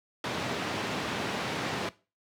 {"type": "band-pass noise", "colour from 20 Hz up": "pink", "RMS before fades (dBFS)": -33, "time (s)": [0.24, 1.89], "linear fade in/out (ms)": 2, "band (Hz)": [140, 3900], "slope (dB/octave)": 12, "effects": ["noise-tail reverb RT60 0.3 s tail -18 dB re dry", "high-pass 80 Hz 12 dB/octave"]}